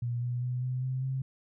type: tone with pitch steps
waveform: sine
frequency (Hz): 120 / 122.38 / 124.81 / 127.28 / 129.81 / 132.38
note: B2 / B2 / B2 / C3 / C3 / C3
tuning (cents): -49 / -15 / +19 / -47 / -13 / +21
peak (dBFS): -29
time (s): 0.02-1.22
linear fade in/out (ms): 5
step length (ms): 200
effects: none